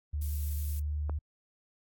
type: tone with pitch glide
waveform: sine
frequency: 73.9 to 74.54 Hz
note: D2 to D2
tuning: +11 to +26 cents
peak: -30 dBFS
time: 0.13-1.19 s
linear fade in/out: 10 ms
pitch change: +15 cents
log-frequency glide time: 0.35-0.89 s
type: noise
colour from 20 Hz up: violet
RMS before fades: -44 dBFS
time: 0.21-0.8 s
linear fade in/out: 10 ms
type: click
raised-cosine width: 1 ms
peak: -25 dBFS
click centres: 1.096 s
effects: AAC 64 kbps